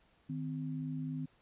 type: tone pair together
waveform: sine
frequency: 154.65 / 258.3 Hz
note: D#3 / C4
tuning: -10 / -22 cents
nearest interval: major sixth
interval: 888 cents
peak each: -38 / -39 dBFS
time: 0.29-1.26 s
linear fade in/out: 10 ms
effects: pink hiss -69 dBFS RMS until 1.41 s + resampled to 8000 Hz